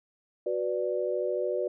sine chord, B minor, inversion second, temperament equal, 370 / 493.9 / 587.3 Hz, F#4 / B4 / D5, 0 / 0 / 0 cents, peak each -31 dBFS, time 0.46-1.68 s, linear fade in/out 5 ms, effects none

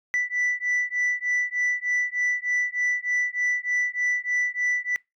sine beating tone pair, 1974 / 1977.3 Hz, B6 / B6, -1 / +2 cents, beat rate 3.3 Hz, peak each -24 dBFS, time 0.14-4.96 s, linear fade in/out 0 ms, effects noise-tail reverb RT60 0.2 s tail -25 dB re dry + tanh soft clip ceiling -19 dBFS

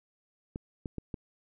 clicks, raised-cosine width 3 ms, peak -23 dBFS, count 4, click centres 0.559 / 0.858 / 0.983 / 1.142 s, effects none

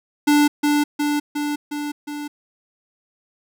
square tone with echo, 293.7 Hz, D4, in tune, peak -13 dBFS, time 0.27-0.48 s, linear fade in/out 10 ms, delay 360 ms, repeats 5, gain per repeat -3 dB, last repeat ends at 2.28 s, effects none

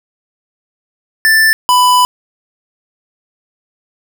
square tone pair in turn, 1767 / 994.6 Hz, A6 / B5, +7 / +12 cents, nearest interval minor seventh, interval 995 cents, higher first, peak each -7 dBFS, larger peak neither, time 1.25-1.53 / 1.69-2.05 s, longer second, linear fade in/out 0 ms, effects none

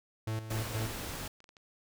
45% pulse tone with tremolo, 110 Hz, A2, in tune, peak -32 dBFS, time 0.27-0.92 s, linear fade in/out 5 ms, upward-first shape square, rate 4.2 Hz, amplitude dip 65%
pink noise, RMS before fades -40 dBFS, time 0.5-1.28 s, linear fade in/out 5 ms
clicks, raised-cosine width 0.2 ms, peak -38 dBFS, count 9, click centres 0.78 / 0.839 / 0.974 / 1.146 / 1.185 / 1.404 / 1.442 / 1.491 / 1.568 s
effects none

